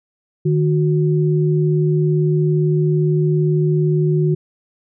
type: tone pair together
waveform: sine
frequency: 152.95 / 366.1 Hz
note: D#3 / F#4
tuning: -29 / -18 cents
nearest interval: octave + minor third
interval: 1511 cents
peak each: -14 / -19 dBFS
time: 0.45-4.35 s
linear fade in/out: 10 ms
effects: none